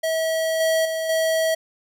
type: tone with level steps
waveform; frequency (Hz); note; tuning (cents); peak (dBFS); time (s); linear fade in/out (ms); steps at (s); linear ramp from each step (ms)
square; 645; E5; -38; -21 / -18 / -24 / -19; 0.03-1.55; 10; 0.6 / 0.85 / 1.09; 5
effects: none